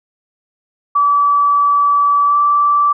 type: tone with pitch glide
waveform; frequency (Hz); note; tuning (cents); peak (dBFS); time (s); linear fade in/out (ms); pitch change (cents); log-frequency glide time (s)
sine; 1151 to 1163.7; D6 to D6; -35 to -16; -9; 0.95-2.93; 10; +19; 2.26-2.36
effects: none